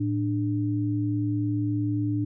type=tone pair together; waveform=sine; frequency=111.16 / 296.1 Hz; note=A2 / D4; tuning=+18 / +14 cents; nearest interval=octave + perfect fourth; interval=1696 cents; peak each=-26 dBFS; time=0-2.25 s; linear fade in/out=10 ms; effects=none